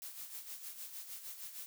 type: noise with tremolo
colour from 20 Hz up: blue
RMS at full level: -45 dBFS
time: 0.02-1.66 s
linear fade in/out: 0 ms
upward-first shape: sine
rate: 6.5 Hz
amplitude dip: 60%
effects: none